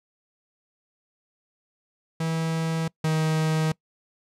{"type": "tone pair in turn", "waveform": "45% pulse", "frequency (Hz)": [162.4, 157.69], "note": ["E3", "D#3"], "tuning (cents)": [-26, 24], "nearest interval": "minor second", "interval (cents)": 50, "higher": "first", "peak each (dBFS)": [-24, -21], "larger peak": "second", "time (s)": [[2.2, 2.88], [3.04, 3.72]], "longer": "neither", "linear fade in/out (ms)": 5, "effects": ["noise-tail reverb RT60 0.1 s tail -24 dB re dry", "low-pass 10000 Hz 12 dB/octave"]}